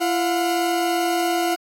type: tone pair together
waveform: 40% pulse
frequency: 339.3 / 719 Hz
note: F4 / F#5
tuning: -50 / -50 cents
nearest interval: octave + minor second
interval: 1300 cents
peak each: -21 dBFS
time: 0-1.56 s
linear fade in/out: 20 ms
effects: AAC 48 kbps